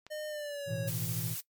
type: click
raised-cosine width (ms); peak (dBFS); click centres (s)
0.2; -30; 0.066
type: tone with pitch glide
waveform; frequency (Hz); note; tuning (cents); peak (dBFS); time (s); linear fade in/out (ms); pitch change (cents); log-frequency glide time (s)
square; 609 to 552; D#5 to C#5; -37 to -7; -37; 0.1-0.9; 20; -170; 0.28-0.76
type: chord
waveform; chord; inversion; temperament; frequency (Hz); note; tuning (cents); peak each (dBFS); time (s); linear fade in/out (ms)
triangle; A suspended second; none; equal; 110 / 123.47 / 164.81; A2 / B2 / E3; 0 / 0 / 0; -36; 0.66-1.36; 50
type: noise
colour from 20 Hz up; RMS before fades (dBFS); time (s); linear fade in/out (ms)
blue; -38; 0.87-1.41; 10
effects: noise-tail reverb RT60 0.1 s tail -20 dB re dry + MP3 96 kbps